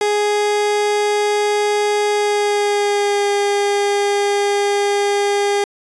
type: tone with pitch glide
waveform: 30% pulse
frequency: 415.3 to 405.6 Hz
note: G#4 to G#4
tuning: 0 to -41 cents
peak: -12 dBFS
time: 0.01-5.64 s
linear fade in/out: 2 ms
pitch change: -41 cents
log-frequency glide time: 2.12-3.29 s
effects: resampled to 22050 Hz